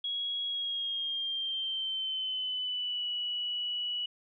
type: tone with pitch glide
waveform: sine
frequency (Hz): 3319 to 2940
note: G#7 to F#7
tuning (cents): -2 to -12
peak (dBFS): -31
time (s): 0.04-4.06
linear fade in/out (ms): 5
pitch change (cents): -210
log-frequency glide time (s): 0.46-3.07
effects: none